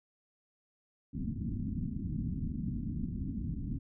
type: low-pass noise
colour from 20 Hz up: white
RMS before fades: -36 dBFS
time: 1.13-3.79 s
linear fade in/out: 20 ms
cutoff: 260 Hz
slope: 48 dB/octave
effects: none